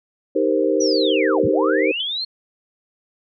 sine chord, C minor seventh, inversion first, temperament equal, 311.1 / 392 / 466.2 / 523.3 Hz, Eb4 / G4 / Bb4 / C5, 0 / 0 / 0 / 0 cents, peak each -21 dBFS, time 0.35-1.92 s, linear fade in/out 10 ms
sine linear two-way sweep, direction down then up, 6000 to 75.7 to 4317 Hz, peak -22 dBFS, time 0.8-2.25 s, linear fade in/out 10 ms, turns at 1.45 s
sine tone with exponential decay, 3424 Hz, A7, 48 cents flat, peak -20 dBFS, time 2-2.07 s, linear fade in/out 5 ms, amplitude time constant 15 ms
effects none

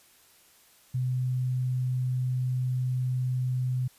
sine tone, 127.1 Hz, C3, 50 cents flat, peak -25 dBFS, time 0.94-3.88 s, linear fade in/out 10 ms, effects white hiss -59 dBFS RMS until 3.98 s + resampled to 32000 Hz

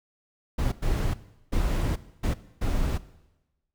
brown noise bursts at uneven times, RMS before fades -25 dBFS, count 5, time 0.58-0.72 / 0.82-1.14 / 1.52-1.96 / 2.23-2.34 / 2.61-2.98 s, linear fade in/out 10 ms, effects noise-tail reverb RT60 1.0 s tail -17 dB re dry

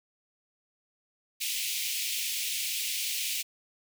pink high-pass noise, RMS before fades -32 dBFS, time 1.4-3.43 s, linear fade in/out 20 ms, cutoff 2300 Hz, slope 48 dB/octave, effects none

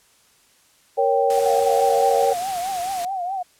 sine chord, G diminished, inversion first, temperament equal, 466.2 / 554.4 / 784 Hz, Bb4 / Db5 / G5, 0 / 0 / 0 cents, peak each -20 dBFS, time 0.97-2.34 s, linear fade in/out 20 ms
white noise, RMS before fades -33 dBFS, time 1.3-3.05 s, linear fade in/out 2 ms
sine tone with vibrato, 740 Hz, F#5, in tune, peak -23 dBFS, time 1.37-3.43 s, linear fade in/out 10 ms, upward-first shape triangle, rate 4.7 Hz, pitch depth 130 cents each way
effects white hiss -57 dBFS RMS until 3.59 s + low-pass 11000 Hz 12 dB/octave

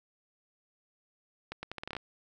accelerating click train, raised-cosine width 0.3 ms, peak -22 dBFS, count 10, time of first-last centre 1.52-1.967 s, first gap 110 ms, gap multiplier 0.78, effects none

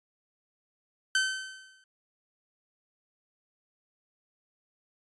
sawtooth tone with exponential decay, 1536 Hz, G6, 36 cents flat, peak -18 dBFS, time 1.15-1.84 s, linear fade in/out 2 ms, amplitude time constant 150 ms, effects resampled to 22050 Hz

